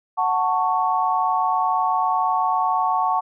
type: chord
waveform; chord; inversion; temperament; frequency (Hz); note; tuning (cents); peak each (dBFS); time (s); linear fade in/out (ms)
sine; F# minor; none; just; 740 / 888 / 1110; F#5 / A5 / C#6; 0 / +16 / +2; -22; 0.17-3.21; 20
effects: none